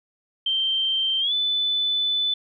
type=tone with pitch glide; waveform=sine; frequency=3136 to 3500 Hz; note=G7 to A7; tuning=0 to -10 cents; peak=-20 dBFS; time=0.46-2.34 s; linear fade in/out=5 ms; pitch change=+190 cents; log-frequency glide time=1.2-1.33 s; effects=none